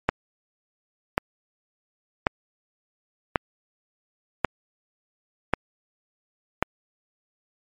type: click train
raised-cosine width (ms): 0.5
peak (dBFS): -3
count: 7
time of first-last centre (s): 0.09-6.626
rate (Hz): 0.918
effects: MP3 64 kbps